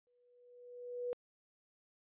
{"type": "tone with exponential growth", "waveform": "sine", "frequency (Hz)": 489, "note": "B4", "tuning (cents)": -17, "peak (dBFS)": -34, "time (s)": [0.07, 1.13], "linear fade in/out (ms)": 0, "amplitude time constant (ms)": 230, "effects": ["resampled to 8000 Hz"]}